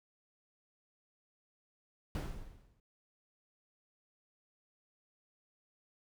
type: noise with exponential decay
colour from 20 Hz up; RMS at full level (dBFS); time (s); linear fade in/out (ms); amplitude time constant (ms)
brown; -32; 2.15-2.8; 1; 140
effects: none